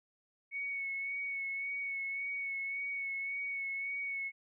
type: tone with vibrato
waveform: sine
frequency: 2217 Hz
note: C#7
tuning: in tune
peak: -35 dBFS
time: 0.51-4.32 s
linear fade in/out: 50 ms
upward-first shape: sine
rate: 1.8 Hz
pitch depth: 23 cents each way
effects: none